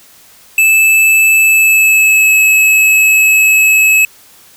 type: tone with pitch glide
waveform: square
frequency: 2624 to 2583 Hz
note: E7 to E7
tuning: -9 to -36 cents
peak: -6 dBFS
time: 0.58-4.05 s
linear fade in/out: 2 ms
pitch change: -27 cents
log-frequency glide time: 1.4-2.34 s
effects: white hiss -42 dBFS RMS until 4.56 s